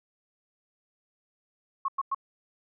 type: tone bursts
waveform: sine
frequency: 1090 Hz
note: C#6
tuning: 29 cents flat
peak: -25 dBFS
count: 3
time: 1.85-2.147 s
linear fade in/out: 5 ms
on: 33 ms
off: 99 ms
effects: none